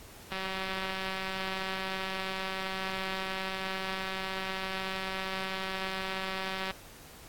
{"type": "click train", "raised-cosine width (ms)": 0.3, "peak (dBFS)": -19, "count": 1215, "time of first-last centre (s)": [0.32, 6.709], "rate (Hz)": 190, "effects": ["pink hiss -51 dBFS RMS until 7.28 s", "AAC 64 kbps"]}